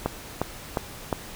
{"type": "click train", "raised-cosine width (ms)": 1, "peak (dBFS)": -9, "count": 4, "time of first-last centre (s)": [0.06, 1.128], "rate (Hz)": 2.81, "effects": ["pink hiss -41 dBFS RMS until 1.35 s"]}